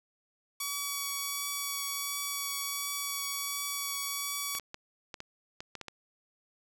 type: tone with vibrato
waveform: 5% pulse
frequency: 1133 Hz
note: C#6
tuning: 37 cents sharp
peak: -21 dBFS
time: 0.6-4.59 s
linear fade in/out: 5 ms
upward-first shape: triangle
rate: 1.4 Hz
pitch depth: 13 cents each way
type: clicks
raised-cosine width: 0.2 ms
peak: -23 dBFS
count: 9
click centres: 4.551 / 4.597 / 4.744 / 5.142 / 5.204 / 5.605 / 5.753 / 5.813 / 5.883 s
effects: none